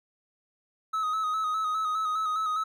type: tone with vibrato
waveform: triangle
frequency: 1274 Hz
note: D#6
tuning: 41 cents sharp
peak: -24 dBFS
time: 0.93-2.64 s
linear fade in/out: 10 ms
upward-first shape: square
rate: 4.9 Hz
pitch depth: 33 cents each way
effects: none